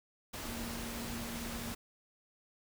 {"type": "tone in noise", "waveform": "sine", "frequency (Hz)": 233.1, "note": "A#3", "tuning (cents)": 0, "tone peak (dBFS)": -43, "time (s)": [0.45, 1.73], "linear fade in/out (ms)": 10, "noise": "pink", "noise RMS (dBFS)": -42, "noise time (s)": [0.33, 1.75], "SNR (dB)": -4, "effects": []}